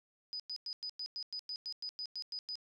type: tone bursts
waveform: sine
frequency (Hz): 4978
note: D#8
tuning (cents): 0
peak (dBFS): -38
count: 14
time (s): 0.33-2.555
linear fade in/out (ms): 0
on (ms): 67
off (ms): 99
effects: none